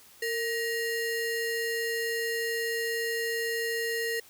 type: ring-modulated tone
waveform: square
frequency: 1174.7 Hz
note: D6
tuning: in tune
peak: -26 dBFS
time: 0.22-4.2 s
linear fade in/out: 5 ms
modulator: 717 Hz
effects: white hiss -55 dBFS RMS until 4.29 s